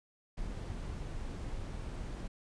brown noise, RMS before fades -40 dBFS, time 0.37-2.28 s, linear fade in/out 10 ms, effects resampled to 22050 Hz

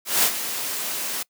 white noise with ADSR envelope, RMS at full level -17 dBFS, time 0.05-1.23 s, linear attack 180 ms, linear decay 79 ms, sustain -11 dB, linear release 6 ms, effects noise-tail reverb RT60 0.1 s tail -24 dB re dry + high-pass 200 Hz 12 dB/octave

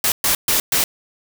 white noise bursts at uneven times, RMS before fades -17 dBFS, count 4, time 0.04-0.12 / 0.24-0.35 / 0.48-0.6 / 0.72-0.84 s, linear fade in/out 2 ms, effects none

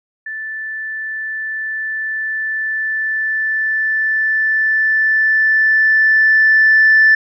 sine tone with level ramp, 1758 Hz, A6, 2 cents flat, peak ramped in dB -23 to -5 dBFS, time 0.26-7.15 s, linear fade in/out 5 ms, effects tanh soft clip ceiling -3 dBFS

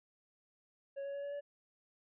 triangle tone with pitch steps, 554.4 / 559.2 / 564.1 / 569 / 574 Hz, C#5 / C#5 / C#5 / C#5 / D5, 0 / +15 / +30 / +45 / -40 cents, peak -37 dBFS, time 0.96-1.41 s, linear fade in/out 20 ms, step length 90 ms, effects resampled to 8000 Hz

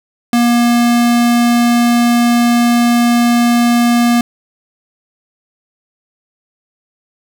square tone, 238.2 Hz, A#3, 38 cents sharp, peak -9 dBFS, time 0.33-4.21 s, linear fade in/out 2 ms, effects none

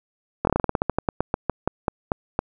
slowing click train, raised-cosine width 1 ms, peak -6 dBFS, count 20, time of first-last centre 0.45-2.391 s, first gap 22 ms, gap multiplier 1.15, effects none

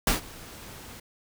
pink noise with ADSR envelope, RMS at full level -21 dBFS, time 0.07-1 s, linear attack 3 ms, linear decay 130 ms, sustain -23 dB, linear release 7 ms, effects none

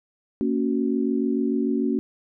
sine chord, F# major, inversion first, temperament equal with one note detuned, 230.4 / 277.2 / 370 Hz, A#3 / C#4 / F#4, -20 / 0 / 0 cents, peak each -24 / -24 / -27 dBFS, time 0.41-1.99 s, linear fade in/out 0 ms, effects none

